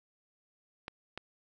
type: clicks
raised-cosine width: 0.3 ms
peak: -23 dBFS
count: 2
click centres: 0.881 / 1.176 s
effects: none